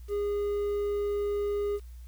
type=tone with quantisation; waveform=triangle; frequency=409.4 Hz; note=G#4; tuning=25 cents flat; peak=-25 dBFS; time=0.08-1.8 s; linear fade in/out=50 ms; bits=9; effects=added 60 Hz sine -42 dBFS peak until 2.07 s + white hiss -64 dBFS RMS until 2.07 s